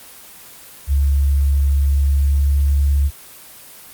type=tone with pitch glide; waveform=sine; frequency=70 to 70.65 Hz; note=C#2 to C#2; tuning=+18 to +34 cents; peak=-12 dBFS; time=0.87-3.11 s; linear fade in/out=50 ms; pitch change=+16 cents; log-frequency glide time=2.13-2.59 s; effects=white hiss -40 dBFS RMS until 3.93 s + Opus 24 kbps